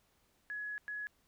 sine tone bursts at uneven times, 1686 Hz, G#6, 26 cents sharp, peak -38 dBFS, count 2, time 0.5-0.78 / 0.88-1.07 s, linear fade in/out 0 ms, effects pink hiss -73 dBFS RMS until 1.27 s

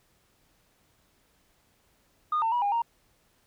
sine tone with pitch steps, 1225 / 902 / 968 / 811 / 931 Hz, D#6 / A5 / B5 / G#5 / A#5, -27 / +43 / -35 / -41 / -2 cents, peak -22 dBFS, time 2.32-2.82 s, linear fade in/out 5 ms, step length 100 ms, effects tanh soft clip ceiling -20 dBFS + pink hiss -67 dBFS RMS until 3.46 s

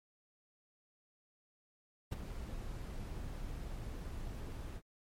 brown noise with ADSR envelope, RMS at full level -33 dBFS, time 2.11-4.82 s, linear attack 17 ms, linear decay 16 ms, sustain -10 dB, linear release 65 ms, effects MP3 64 kbps

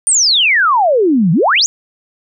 sine exponential two-way sweep, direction down then up, 9400 to 153 to 7030 Hz, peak -8 dBFS, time 0.07-1.66 s, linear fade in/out 0 ms, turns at 1.32 s, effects none

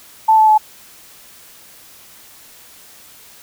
sine tone with pitch steps, 880 / 869.9 / 859.9 Hz, A5 / A5 / A5, 0 / -20 / -40 cents, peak -7 dBFS, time 0.28-0.58 s, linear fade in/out 10 ms, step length 100 ms, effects white hiss -43 dBFS RMS until 3.42 s

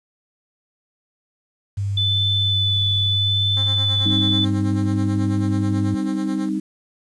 sine tone with pitch glide, 99.8 to 102.43 Hz, G2 to G#2, +32 to -23 cents, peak -20 dBFS, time 1.77-5.95 s, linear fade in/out 10 ms, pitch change +45 cents, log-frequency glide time 2.89-5.64 s
sine tone with vibrato, 3500 Hz, A7, 10 cents flat, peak -18 dBFS, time 1.97-4.45 s, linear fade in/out 5 ms, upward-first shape sine, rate 0.8 Hz, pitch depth 11 cents each way
10% pulse tone with tremolo, 265.3 Hz, C4, 24 cents sharp, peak -24 dBFS, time 3.57-6.49 s, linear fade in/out 0 ms, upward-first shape sine, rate 9.2 Hz, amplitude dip 75%
sine chord, C minor, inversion second, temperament equal, 196 / 261.6 / 311.1 Hz, G3 / C4 / Eb4, 0 / 0 / 0 cents, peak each -24 / -27 / -23 dBFS, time 4.05-6.6 s, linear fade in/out 10 ms
effects resampled to 22050 Hz + 8-bit

